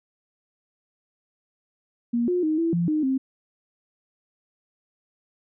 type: tone with pitch steps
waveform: sine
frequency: 236.8 / 357.7 / 311.5 / 331.8 / 171.3 / 307.2 / 264.7 Hz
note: A#3 / F4 / D#4 / E4 / F3 / D#4 / C4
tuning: +27 / +41 / +2 / +11 / -33 / -22 / +20 cents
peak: -20 dBFS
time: 2.13-3.18 s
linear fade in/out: 10 ms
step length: 150 ms
effects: none